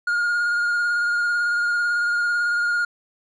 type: tone with vibrato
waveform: triangle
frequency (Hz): 1424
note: F6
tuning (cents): +33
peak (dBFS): -17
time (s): 0.07-2.85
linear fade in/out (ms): 5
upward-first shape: sine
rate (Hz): 18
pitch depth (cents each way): 19
effects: resampled to 24000 Hz